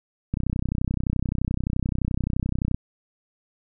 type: click train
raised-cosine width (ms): 5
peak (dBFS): -12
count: 77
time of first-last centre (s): 0.34-2.745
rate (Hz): 31.6
effects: none